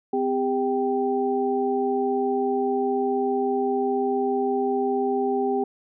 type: tone cluster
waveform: sine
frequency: 256 / 400.9 / 782 Hz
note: C4 / G4 / G5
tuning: -38 / +39 / -4 cents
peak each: -27 / -23 / -27 dBFS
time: 0.13-5.64 s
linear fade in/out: 5 ms
effects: none